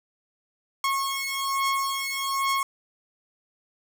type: beating tone pair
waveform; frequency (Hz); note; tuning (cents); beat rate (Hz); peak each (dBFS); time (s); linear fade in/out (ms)
sawtooth; 1091 / 1092.2; C#6 / C#6; -28 / -26; 1.2; -24; 0.84-2.63; 2
effects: none